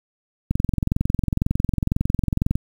click train, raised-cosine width 5 ms, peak -7 dBFS, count 46, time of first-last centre 0.51-2.555 s, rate 22 Hz, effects 7-bit

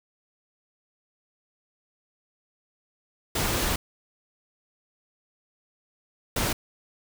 pink noise bursts at uneven times, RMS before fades -26 dBFS, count 2, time 3.35-3.76 / 6.36-6.53 s, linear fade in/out 5 ms, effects none

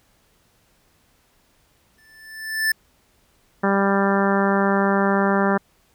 square tone with exponential growth, 1760 Hz, A6, in tune, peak -16 dBFS, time 1.98-2.72 s, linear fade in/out 5 ms, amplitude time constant 160 ms
harmonic tone, 197.3 Hz, G3, 11 cents sharp, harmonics 1 / 2 / 3 / 4 / 5 / 6 / 7 / 8 / 9, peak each -20 / -23 / -25 / -26 / -27 / -28 / -28 / -29 / -30 dBFS, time 3.63-5.58 s, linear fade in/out 10 ms
effects pink hiss -61 dBFS RMS until 5.94 s

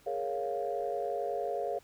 sine chord, Bb minor seventh, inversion third, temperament equal, 415.3 / 466.2 / 554.4 / 698.5 Hz, Ab4 / Bb4 / Db5 / F5, 0 / 0 / 0 / 0 cents, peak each -37 / -37 / -36 / -35 dBFS, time 0.06-1.79 s, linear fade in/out 10 ms, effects tanh soft clip ceiling -21 dBFS + pink hiss -62 dBFS RMS until 1.83 s

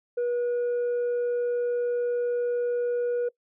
sine tone, 483.5 Hz, B4, 37 cents flat, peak -21 dBFS, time 0.17-3.29 s, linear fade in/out 10 ms, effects noise-tail reverb RT60 0.1 s tail -22 dB re dry + tanh soft clip ceiling -23 dBFS

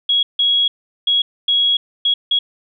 sine tone bursts at uneven times, 3322 Hz, G#7, in tune, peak -12 dBFS, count 6, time 0.09-0.23 / 0.39-0.68 / 1.07-1.22 / 1.48-1.77 / 2.05-2.14 / 2.31-2.39 s, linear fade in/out 5 ms, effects none

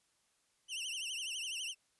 sawtooth tone with vibrato, 2890 Hz, F#7, 41 cents flat, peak -35 dBFS, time 0.68-1.75 s, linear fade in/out 50 ms, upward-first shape triangle, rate 12 Hz, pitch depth 170 cents each way, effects white hiss -75 dBFS RMS until 1.99 s + resampled to 24000 Hz

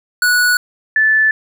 square / sine tone pair in turn, 1470 / 1748.1 Hz, F#6 / A6, -12 / -12 cents, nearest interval minor third, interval 300 cents, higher second, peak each -11 / -9 dBFS, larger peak second, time 0.22-0.57 / 0.96-1.31 s, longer neither, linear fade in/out 2 ms, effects none

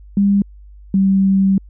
sine tone pair in turn, 200.1 / 193.62 Hz, G3 / G3, +36 / -21 cents, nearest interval minor second, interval 57 cents, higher first, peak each -10 / -10 dBFS, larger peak neither, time 0.17-0.42 / 0.94-1.58 s, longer second, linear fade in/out 2 ms, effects added 50 Hz sine -37 dBFS peak until 1.69 s

